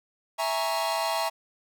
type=chord; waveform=45% pulse; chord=A# half-diminished seventh; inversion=second; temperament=equal; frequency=659.3 / 830.6 / 932.3 / 1108.7 Hz; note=E5 / G#5 / A#5 / C#6; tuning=0 / 0 / 0 / 0 cents; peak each=-30 / -32 / -31 / -34 dBFS; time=0.38-1.3 s; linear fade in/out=20 ms
type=tone with tremolo; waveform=sine; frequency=4211 Hz; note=C8; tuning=10 cents sharp; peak=-35 dBFS; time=0.42-1.28 s; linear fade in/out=2 ms; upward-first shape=sine; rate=6.7 Hz; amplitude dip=40%
effects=none